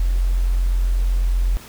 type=tone; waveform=sine; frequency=44.01 Hz; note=F1; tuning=14 cents sharp; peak=-15 dBFS; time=0-1.57 s; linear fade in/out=0 ms; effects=pink hiss -41 dBFS RMS until 1.68 s